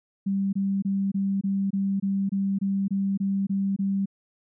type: tone bursts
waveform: sine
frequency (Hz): 196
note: G3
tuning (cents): 0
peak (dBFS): -22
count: 13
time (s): 0.26-4.058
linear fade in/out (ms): 10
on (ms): 270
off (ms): 24
effects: none